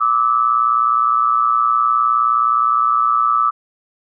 sine tone pair together, 1173.6 / 1293 Hz, D6 / E6, -2 / -34 cents, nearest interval major second, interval 168 cents, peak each -15 dBFS, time 0-3.51 s, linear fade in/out 20 ms, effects none

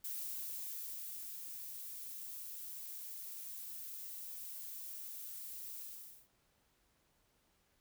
violet noise with ADSR envelope, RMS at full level -42 dBFS, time 0.04-6.28 s, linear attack 8 ms, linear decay 1300 ms, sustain -5 dB, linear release 450 ms, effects pink hiss -75 dBFS RMS until 7.8 s

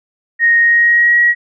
sine tone with pitch glide, 1864.7 to 1908.3 Hz, A#6 to A#6, 0 to +40 cents, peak -7 dBFS, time 0.39-1.35 s, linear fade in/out 50 ms, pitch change +40 cents, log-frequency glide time 0.6-1.2 s, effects none

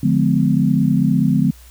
sine chord, D diminished seventh, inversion none, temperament just, 146.83 / 176.2 / 211.4 / 253.7 Hz, D3 / F3 / Ab3 / Cb4, 0 / +16 / +31 / +47 cents, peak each -18 dBFS, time 0.03-1.51 s, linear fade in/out 5 ms, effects added 60 Hz sine -41 dBFS peak until 1.7 s + white hiss -48 dBFS RMS until 1.7 s

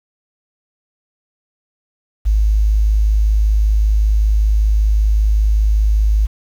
sine tone, 52.6 Hz, G#1, 23 cents sharp, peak -10 dBFS, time 2.25-6.27 s, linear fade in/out 20 ms, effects 7-bit

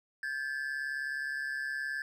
triangle tone pair together, 1584.8 / 1724 Hz, G6 / A6, +18 / -36 cents, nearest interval minor second, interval 146 cents, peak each -35 / -34 dBFS, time 0.23-2.02 s, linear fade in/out 2 ms, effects none

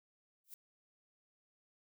violet noise with exponential growth, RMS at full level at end -45 dBFS, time 0.44-0.54 s, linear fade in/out 2 ms, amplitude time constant 20 ms, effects none

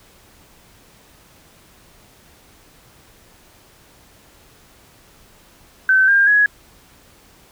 sine tone with pitch steps, 1535 / 1603 / 1673.9 Hz, G6 / G6 / G#6, -37 / +38 / +13 cents, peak -10 dBFS, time 5.89-6.46 s, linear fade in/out 2 ms, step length 190 ms, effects pink hiss -50 dBFS RMS until 7.51 s

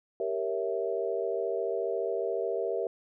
sine chord, G diminished seventh, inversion none, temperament equal, 392 / 466.2 / 554.4 / 659.3 Hz, G4 / Bb4 / Db5 / Fb5, 0 / 0 / 0 / 0 cents, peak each -33 / -32 / -37 / -34 dBFS, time 0.2-2.87 s, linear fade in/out 2 ms, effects none

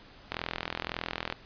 click train, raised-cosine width 0.3 ms, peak -15 dBFS, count 43, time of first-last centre 0.32-1.325 s, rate 41.8 Hz, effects pink hiss -53 dBFS RMS until 1.45 s + resampled to 11025 Hz

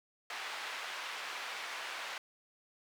white band-pass noise, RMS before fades -42 dBFS, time 0.3-2.18 s, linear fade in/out 2 ms, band 790 to 2600 Hz, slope 12 dB/octave, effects none

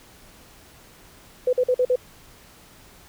sine tone bursts, 502 Hz, B4, 28 cents sharp, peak -16 dBFS, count 5, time 1.47-1.958 s, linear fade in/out 5 ms, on 60 ms, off 47 ms, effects pink hiss -50 dBFS RMS until 3.08 s

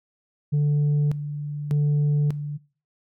sine tone with tremolo, 146.83 Hz, D3, in tune, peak -15 dBFS, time 0.52-2.58 s, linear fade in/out 20 ms, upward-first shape square, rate 0.84 Hz, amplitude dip 75%, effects noise-tail reverb RT60 0.4 s tail -21 dB re dry + tanh soft clip ceiling -17 dBFS

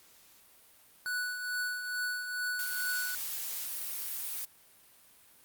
square tone with tremolo, 1480 Hz, F#6, in tune, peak -31 dBFS, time 1.06-3.15 s, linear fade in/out 0 ms, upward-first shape triangle, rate 2.3 Hz, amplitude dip 55%
blue noise, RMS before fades -37 dBFS, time 2.59-4.45 s, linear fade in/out 2 ms
effects white hiss -60 dBFS RMS until 5.44 s + Opus 48 kbps

